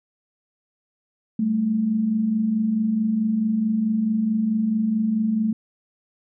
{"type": "tone pair together", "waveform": "sine", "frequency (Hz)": [195.4, 220], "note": ["G3", "A3"], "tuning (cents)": [-5, 0], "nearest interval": "major second", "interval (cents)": 205, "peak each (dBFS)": [-28, -19], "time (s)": [1.39, 5.53], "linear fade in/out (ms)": 5, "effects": []}